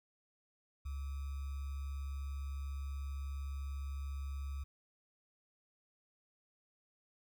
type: tone with sample-and-hold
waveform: sine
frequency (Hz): 69.3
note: C#2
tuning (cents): 0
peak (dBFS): -38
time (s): 0.85-4.64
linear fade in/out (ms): 10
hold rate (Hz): 1225
effects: none